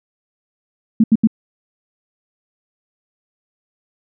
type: tone bursts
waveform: sine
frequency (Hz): 222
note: A3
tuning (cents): +16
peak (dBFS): -7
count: 3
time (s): 1-1.273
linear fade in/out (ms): 5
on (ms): 39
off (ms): 78
effects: none